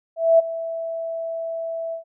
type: tone with ADSR envelope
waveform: sine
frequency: 659.3 Hz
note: E5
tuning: in tune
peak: -9 dBFS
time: 0.16-2.04 s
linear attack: 230 ms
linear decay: 16 ms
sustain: -16 dB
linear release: 110 ms
effects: none